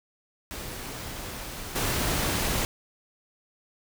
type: noise with level steps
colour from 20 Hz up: pink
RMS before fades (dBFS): -37 / -27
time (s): 0.51-2.65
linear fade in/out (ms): 0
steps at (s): 1.75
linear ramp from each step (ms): 10
effects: none